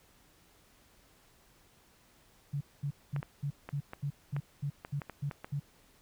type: tone bursts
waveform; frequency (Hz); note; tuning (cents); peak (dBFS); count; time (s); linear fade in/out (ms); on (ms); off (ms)
sine; 142.4; C#3; +47; -31; 11; 2.53-5.599; 10; 79; 220
type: clicks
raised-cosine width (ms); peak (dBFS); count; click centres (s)
0.5; -26; 10; 3.163 / 3.229 / 3.69 / 3.934 / 4.365 / 4.849 / 5.018 / 5.097 / 5.312 / 5.445
effects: pink hiss -64 dBFS RMS until 6.01 s